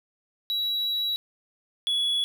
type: tone pair in turn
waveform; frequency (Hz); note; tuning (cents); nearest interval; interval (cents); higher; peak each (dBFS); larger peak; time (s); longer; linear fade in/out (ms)
triangle; 3898 / 3383; B7 / G#7; -23 / +31; major second; 246; first; -23 / -21; second; 0.5-1.16 / 1.87-2.24; first; 0
effects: none